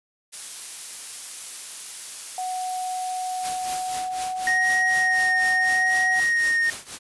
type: noise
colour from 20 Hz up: blue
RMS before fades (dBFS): -33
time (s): 0.32-3.97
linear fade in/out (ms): 20
type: tone with pitch glide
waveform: sine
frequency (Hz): 739 to 746.7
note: F#5 to F#5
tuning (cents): -2 to +16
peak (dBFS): -26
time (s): 2.38-6.2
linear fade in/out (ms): 2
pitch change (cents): +18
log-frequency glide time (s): 3.49-5.06
type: noise with tremolo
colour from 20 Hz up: white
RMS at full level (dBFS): -31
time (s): 3.41-6.99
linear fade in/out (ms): 50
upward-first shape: triangle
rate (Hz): 4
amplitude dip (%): 90
type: tone with vibrato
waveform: triangle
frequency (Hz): 1864.7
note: A#6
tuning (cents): 0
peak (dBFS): -17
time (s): 4.47-6.7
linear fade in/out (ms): 2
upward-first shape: sine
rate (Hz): 0.79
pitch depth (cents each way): 17
effects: resampled to 24000 Hz